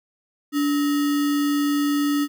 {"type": "tone with sample-and-hold", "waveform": "sine", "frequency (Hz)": 289.4, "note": "D4", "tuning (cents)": -25, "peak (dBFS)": -18, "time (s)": [0.52, 2.28], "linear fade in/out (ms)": 50, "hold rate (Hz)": 1575, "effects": []}